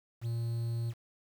triangle tone with quantisation, 116.54 Hz, A#2, in tune, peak -29 dBFS, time 0.21-0.94 s, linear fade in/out 50 ms, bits 9, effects none

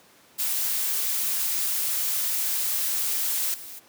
blue noise with level steps, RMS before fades -26 / -40 dBFS, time 0.38-3.8 s, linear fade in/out 20 ms, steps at 3.54 s, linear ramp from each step 2 ms, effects pink hiss -55 dBFS RMS until 3.88 s + high-pass 200 Hz 12 dB/octave

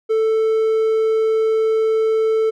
triangle tone with hard clipping, 441.7 Hz, A4, 7 cents sharp, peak -15 dBFS, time 0.09-2.51 s, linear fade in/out 20 ms, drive 6 dB, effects none

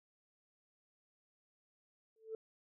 sine tone with exponential growth, 442.7 Hz, A4, 11 cents sharp, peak -36 dBFS, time 2.16-2.35 s, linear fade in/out 2 ms, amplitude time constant 41 ms, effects tanh soft clip ceiling -33 dBFS

